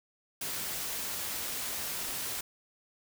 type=noise; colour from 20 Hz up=white; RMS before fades=-36 dBFS; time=0.41-2.41 s; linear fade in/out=5 ms; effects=none